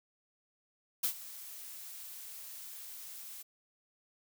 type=noise with ADSR envelope; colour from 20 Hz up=blue; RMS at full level=-30 dBFS; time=1.03-3.43 s; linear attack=10 ms; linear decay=89 ms; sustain=-17 dB; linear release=14 ms; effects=none